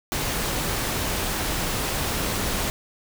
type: noise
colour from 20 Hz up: pink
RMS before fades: -26 dBFS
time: 0.12-2.7 s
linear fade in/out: 0 ms
effects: none